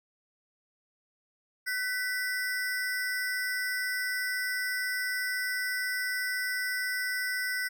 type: ring-modulated tone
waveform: square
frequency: 1744 Hz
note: A6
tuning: 16 cents flat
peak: -27 dBFS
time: 1.66-7.69 s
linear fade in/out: 20 ms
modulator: 233 Hz
effects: none